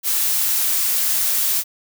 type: noise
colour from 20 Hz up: blue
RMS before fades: -19 dBFS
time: 0.03-1.64 s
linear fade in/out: 50 ms
effects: none